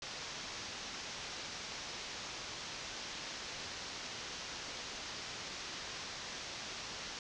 white low-pass noise, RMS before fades -45 dBFS, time 0.02-7.19 s, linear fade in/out 2 ms, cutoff 6300 Hz, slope 48 dB/octave, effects none

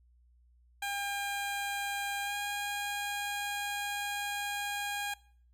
15% pulse tone with pitch glide, 804 to 814.8 Hz, G5 to G#5, +44 to -33 cents, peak -27 dBFS, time 0.82-5.14 s, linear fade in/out 5 ms, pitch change +23 cents, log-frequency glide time 2.23-2.35 s, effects noise-tail reverb RT60 0.5 s tail -21 dB re dry + added 60 Hz sine -61 dBFS peak until 5.53 s

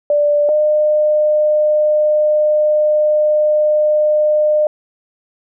sine tone pair in turn, 587.3 / 605.6 Hz, D5 / D#5, 0 / -47 cents, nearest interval minor second, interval 53 cents, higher second, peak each -10 dBFS, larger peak neither, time 0.1-0.49 / 0.49-4.67 s, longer second, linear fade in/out 2 ms, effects none

